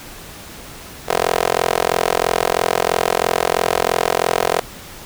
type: tone with high-pass filter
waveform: 15% pulse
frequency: 43.03 Hz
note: F1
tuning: 25 cents flat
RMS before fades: -18 dBFS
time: 1.08-4.61 s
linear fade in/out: 10 ms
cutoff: 560 Hz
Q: 2.2
effects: pink hiss -36 dBFS RMS until 5.05 s